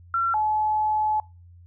sine tone pair in turn, 1360 / 856.7 Hz, F6 / A5, -46 / -46 cents, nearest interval minor sixth, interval 800 cents, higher first, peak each -20 dBFS, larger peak neither, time 0.14-0.34 / 0.34-1.2 s, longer second, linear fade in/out 2 ms, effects noise-tail reverb RT60 0.3 s tail -25 dB re dry + added 87 Hz sine -46 dBFS peak until 1.66 s

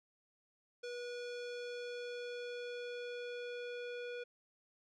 square tone with low-pass filter sweep, 485.5 Hz, B4, 30 cents flat, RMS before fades -44 dBFS, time 0.83-4.24 s, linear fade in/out 10 ms, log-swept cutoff 5000 to 3000 Hz, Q 1.5, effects none

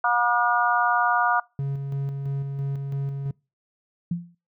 harmonic tone, 240 Hz, B3, 49 cents flat, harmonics 3 / 4 / 5 / 6, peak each -24 / -24 / -24 / -24 dBFS, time 0.04-1.4 s, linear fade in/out 5 ms
triangle tone with tremolo, 138.59 Hz, C#3, in tune, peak -22 dBFS, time 1.59-3.31 s, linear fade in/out 2 ms, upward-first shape square, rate 3 Hz, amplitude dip 35%
sine tone with exponential decay, 172.5 Hz, F3, 21 cents flat, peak -20 dBFS, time 4.11-4.35 s, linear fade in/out 5 ms, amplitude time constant 51 ms
effects noise-tail reverb RT60 0.3 s tail -26 dB re dry

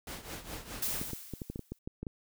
pink noise with tremolo, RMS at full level -40 dBFS, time 0.07-1.11 s, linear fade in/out 2 ms, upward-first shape triangle, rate 4.8 Hz, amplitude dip 80%
blue noise with exponential decay, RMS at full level -31 dBFS, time 0.82-1.79 s, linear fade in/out 5 ms, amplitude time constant 210 ms
clicks, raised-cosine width 3 ms, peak -25 dBFS, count 11, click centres 1.015 / 1.133 / 1.337 / 1.418 / 1.5 / 1.559 / 1.593 / 1.72 / 1.875 / 2.03 / 2.068 s
effects none

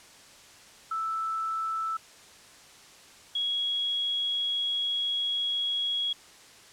sine tone pair in turn, 1318.5 / 3322 Hz, E6 / G#7, 0 / 0 cents, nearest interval octave + major third, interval 1600 cents, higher second, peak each -28 / -26 dBFS, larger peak second, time 0.91-1.97 / 3.35-6.13 s, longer second, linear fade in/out 5 ms, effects white hiss -52 dBFS RMS until 6.72 s + low-pass 8000 Hz 12 dB/octave

